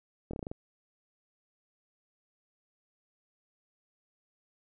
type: slowing click train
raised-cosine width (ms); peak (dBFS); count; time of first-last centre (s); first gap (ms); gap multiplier
2; -24; 7; 0.31-0.515; 24; 1.14
effects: none